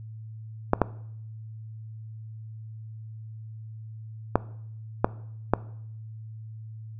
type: clicks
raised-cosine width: 1 ms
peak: -4 dBFS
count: 5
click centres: 0.734 / 0.817 / 4.356 / 5.045 / 5.536 s
effects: noise-tail reverb RT60 0.7 s tail -19 dB re dry + added 110 Hz sine -38 dBFS peak until 6.99 s